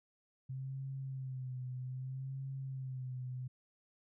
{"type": "tone with vibrato", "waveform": "sine", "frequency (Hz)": 130.81, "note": "C3", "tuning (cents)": 0, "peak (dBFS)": -39, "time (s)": [0.49, 3.48], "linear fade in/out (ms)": 10, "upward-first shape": "sine", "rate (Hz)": 0.63, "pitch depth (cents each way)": 54, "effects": []}